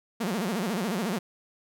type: tone with vibrato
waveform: sawtooth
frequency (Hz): 203.5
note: G#3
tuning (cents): -35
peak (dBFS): -23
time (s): 0.2-1.19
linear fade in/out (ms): 10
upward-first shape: sine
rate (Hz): 14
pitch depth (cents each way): 270
effects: none